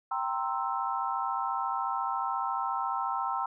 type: chord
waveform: sine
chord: C dominant seventh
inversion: second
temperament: equal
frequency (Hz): 784 / 932.3 / 1046.5 / 1318.5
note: G5 / Bb5 / C6 / E6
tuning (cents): 0 / 0 / 0 / 0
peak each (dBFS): -34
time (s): 0.11-3.46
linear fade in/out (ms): 5
effects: none